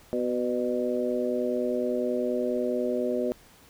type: harmonic tone with a mistuned harmonic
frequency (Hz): 124.2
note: B2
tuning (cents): +10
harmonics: 2 / 3 / 4 / 5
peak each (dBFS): -30 / -30 / -30 / -31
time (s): 0.13-3.32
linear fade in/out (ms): 0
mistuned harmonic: 5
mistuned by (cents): -40
effects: pink hiss -55 dBFS RMS until 3.69 s